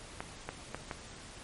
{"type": "clicks", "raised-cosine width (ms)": 0.5, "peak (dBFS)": -21, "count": 4, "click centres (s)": [0.205, 0.49, 0.746, 0.912], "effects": ["pink hiss -49 dBFS RMS until 1.43 s", "MP3 48 kbps"]}